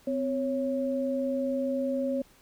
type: tone pair together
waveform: sine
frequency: 257.6 / 551.2 Hz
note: C4 / C#5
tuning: -27 / -10 cents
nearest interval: octave + minor second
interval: 1317 cents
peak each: -29 / -29 dBFS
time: 0.07-2.22 s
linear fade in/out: 5 ms
effects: pink hiss -59 dBFS RMS until 2.41 s